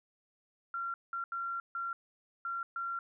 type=tone bursts at uneven times; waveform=sine; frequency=1373 Hz; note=F6; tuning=30 cents flat; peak=-34 dBFS; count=6; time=0.74-0.94 / 1.13-1.24 / 1.32-1.6 / 1.75-1.93 / 2.45-2.63 / 2.76-2.99 s; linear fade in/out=2 ms; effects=none